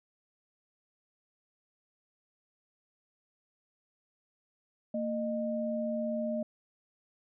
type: tone pair together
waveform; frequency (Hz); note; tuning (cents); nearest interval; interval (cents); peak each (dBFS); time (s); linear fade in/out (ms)
sine; 228.8 / 613.3; A#3 / D#5; -32 / -25; octave + perfect fourth; 1707; -33 / -33; 4.94-6.43; 5
effects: none